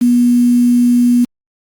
sine tone with quantisation, 242.8 Hz, B3, 29 cents flat, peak -7 dBFS, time 0.01-1.25 s, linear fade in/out 10 ms, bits 5, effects Opus 48 kbps

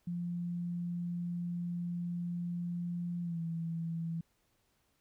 sine tone with pitch glide, 173.9 to 165.57 Hz, F3 to E3, -7 to +8 cents, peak -34 dBFS, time 0.07-4.21 s, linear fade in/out 5 ms, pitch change -85 cents, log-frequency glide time 3.22-3.4 s, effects pink hiss -75 dBFS RMS until 5 s

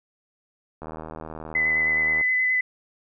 click train, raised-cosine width 1 ms, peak -22 dBFS, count 111, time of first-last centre 0.82-2.211 s, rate 79.1 Hz
sine tone with vibrato, 2017 Hz, B6, 36 cents sharp, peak -19 dBFS, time 1.55-2.61 s, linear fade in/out 5 ms, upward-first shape square, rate 9.5 Hz, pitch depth 13 cents each way
effects none

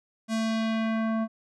square tone with low-pass filter sweep, 222.9 Hz, A3, 23 cents sharp, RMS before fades -27 dBFS, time 0.28-1.28 s, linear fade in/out 50 ms, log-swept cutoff 8400 to 1000 Hz, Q 1.2, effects none

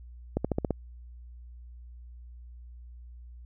accelerating click train, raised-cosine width 2 ms, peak -13 dBFS, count 6, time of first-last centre 0.37-0.707 s, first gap 76 ms, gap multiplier 0.94, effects added 60 Hz sine -44 dBFS peak until 3.45 s

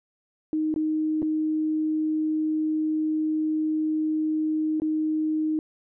sine tone with dropouts, 311.1 Hz, D#4, in tune, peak -22 dBFS, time 0.53-5.59 s, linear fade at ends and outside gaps 1 ms, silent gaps 0.741-0.761 / 1.22-1.227 / 4.8-4.819 s, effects none

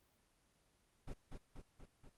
brown noise with echo, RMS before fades -45 dBFS, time 1.07-1.14 s, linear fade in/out 10 ms, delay 240 ms, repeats 4, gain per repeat -3 dB, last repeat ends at 2.1 s, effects pink hiss -75 dBFS RMS until 2.17 s + Opus 24 kbps

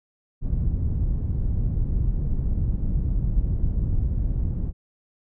pink low-pass noise, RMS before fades -23 dBFS, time 0.41-4.73 s, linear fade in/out 50 ms, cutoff 120 Hz, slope 12 dB/octave, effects none

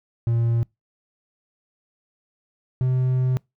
triangle tone pair in turn, 116.54 / 128.2 Hz, A#2 / C3, 0 / -35 cents, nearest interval major second, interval 165 cents, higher second, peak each -16 dBFS, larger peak neither, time 0.27-0.63 / 2.81-3.37 s, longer second, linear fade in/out 0 ms, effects noise-tail reverb RT60 0.2 s tail -26 dB re dry

